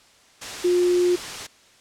sine tone in noise, 356 Hz, F4, 33 cents sharp, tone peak -16 dBFS, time 0.64-1.16 s, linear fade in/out 10 ms, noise white, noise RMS -32 dBFS, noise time 0.41-1.47 s, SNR +13 dB, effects white hiss -54 dBFS RMS until 1.8 s + low-pass 7000 Hz 12 dB/octave

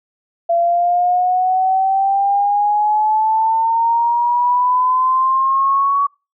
sine exponential sweep, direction up, 678 to 1130 Hz, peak -12 dBFS, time 0.49-6.07 s, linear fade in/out 10 ms, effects noise-tail reverb RT60 0.3 s tail -25 dB re dry

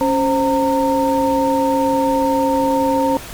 sine tone cluster, 276.1 / 526 / 917 Hz, C#4 / C5 / A#5, -7 / +9 / -29 cents, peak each -18 dBFS, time 0.01-3.17 s, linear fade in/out 0 ms, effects pink hiss -33 dBFS RMS until 3.33 s + Opus 48 kbps

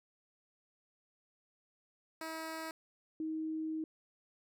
10% pulse / sine tone pair in turn, 321.2 / 315.9 Hz, E4 / D#4, -45 / +26 cents, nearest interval unison, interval 29 cents, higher first, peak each -32 / -35 dBFS, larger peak first, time 2.21-2.71 / 3.2-3.84 s, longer second, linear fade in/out 2 ms, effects none

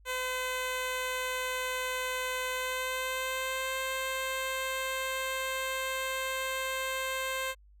10% pulse tone with pitch glide, 510 to 525.6 Hz, C5 to C5, -44 to +8 cents, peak -23 dBFS, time 0.05-7.55 s, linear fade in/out 50 ms, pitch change +52 cents, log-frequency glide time 2.51-3.74 s, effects added 50 Hz sine -55 dBFS peak until 7.8 s

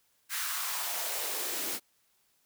white noise with high-pass filter sweep, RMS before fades -34 dBFS, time 0.29-1.8 s, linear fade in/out 50 ms, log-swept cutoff 1600 to 250 Hz, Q 2.2, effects white hiss -71 dBFS RMS until 2.45 s

